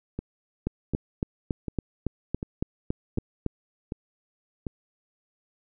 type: two click trains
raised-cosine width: 3 ms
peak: -13 / -18 dBFS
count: 11 / 7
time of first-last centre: 0.67-3.463 / 0.19-4.668 s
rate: 3.58 / 1.34 Hz
effects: none